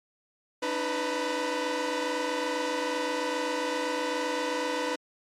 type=tone cluster; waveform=sawtooth; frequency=289.6 / 317.3 / 498.2 / 910 / 974 Hz; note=D4 / D#4 / B4 / A#5 / B5; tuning=-24 / +34 / +15 / -42 / -24 cents; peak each=-32 / -32 / -26 / -34 / -34 dBFS; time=0.62-4.96 s; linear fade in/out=10 ms; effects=low-pass 7000 Hz 12 dB/octave + MP3 64 kbps